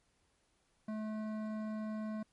sine tone with hard clipping, 215.9 Hz, A3, 33 cents flat, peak -39 dBFS, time 0.88-2.23 s, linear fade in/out 5 ms, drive 13 dB, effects pink hiss -75 dBFS RMS until 2.32 s + MP3 48 kbps

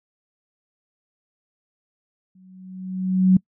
sine tone with exponential growth, 186.4 Hz, F#3, 13 cents sharp, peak -9 dBFS, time 2.35-3.37 s, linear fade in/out 5 ms, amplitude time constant 220 ms, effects noise-tail reverb RT60 0.1 s tail -25 dB re dry

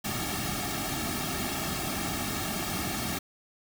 pink noise with comb filter, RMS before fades -32 dBFS, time 0.04-3.19 s, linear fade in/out 10 ms, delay 2 ms, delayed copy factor -0.9, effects none

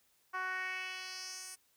10% pulse tone with band-pass filter sweep, 371.9 Hz, F#4, 9 cents sharp, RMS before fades -41 dBFS, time 0.33-1.56 s, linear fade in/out 20 ms, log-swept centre 1200 to 8900 Hz, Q 2.3, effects white hiss -72 dBFS RMS until 1.76 s

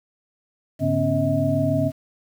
sine tone cluster, 103.8 / 142.7 / 249 / 275.9 / 638 Hz, G#2 / D3 / B3 / C#4 / D#5, 0 / -49 / +14 / -8 / +43 cents, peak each -26 / -24 / -27 / -24 / -23 dBFS, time 0.79-1.92 s, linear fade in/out 50 ms, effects 8-bit

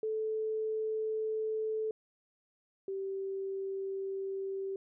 sine tone pair in turn, 436.6 / 388 Hz, A4 / G4, -13 / -18 cents, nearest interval major second, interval 205 cents, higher first, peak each -31 / -34 dBFS, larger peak first, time 0.03-1.91 / 2.88-4.76 s, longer neither, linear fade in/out 2 ms, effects none

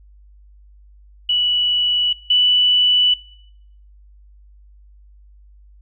sine tone pair in turn, 2948 / 2969 Hz, F#7 / F#7, -7 / +5 cents, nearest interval unison, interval 12 cents, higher second, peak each -14 / -11 dBFS, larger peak second, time 1.29-2.13 / 2.3-3.14 s, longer neither, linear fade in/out 5 ms, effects noise-tail reverb RT60 0.8 s tail -22 dB re dry + added 50 Hz sine -44 dBFS peak until 5.81 s

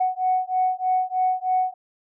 sine beating tone pair, 740 / 743.2 Hz, F#5 / F#5, 0 / +7 cents, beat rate 3.2 Hz, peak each -22 dBFS, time 0-1.74 s, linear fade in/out 10 ms, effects tanh soft clip ceiling -12 dBFS

